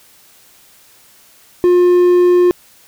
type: tone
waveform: triangle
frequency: 355.9 Hz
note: F4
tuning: 33 cents sharp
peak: -5 dBFS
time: 1.64-2.51 s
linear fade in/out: 0 ms
effects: white hiss -47 dBFS RMS until 2.87 s